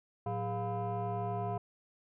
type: tone with frequency modulation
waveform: sine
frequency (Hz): 408.1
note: G#4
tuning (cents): -30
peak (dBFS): -31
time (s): 0.26-1.58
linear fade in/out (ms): 5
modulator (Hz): 296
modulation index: 1.7
effects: tanh soft clip ceiling -29 dBFS